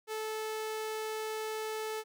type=tone; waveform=sawtooth; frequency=435.8 Hz; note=A4; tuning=17 cents flat; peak=-31 dBFS; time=0.07-2.04 s; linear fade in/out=50 ms; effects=none